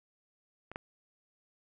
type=clicks; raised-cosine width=0.5 ms; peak=-29 / -22 dBFS; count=2; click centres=0.716 / 0.759 s; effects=none